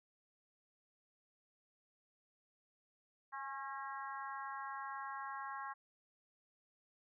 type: harmonic tone with a mistuned harmonic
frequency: 271.6 Hz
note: C#4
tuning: 35 cents flat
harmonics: 3 / 4 / 5 / 6 / 7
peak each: -48 / -45 / -52 / -50 / -55 dBFS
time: 3.32-5.74 s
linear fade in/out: 20 ms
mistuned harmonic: 3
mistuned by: +28 cents
effects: none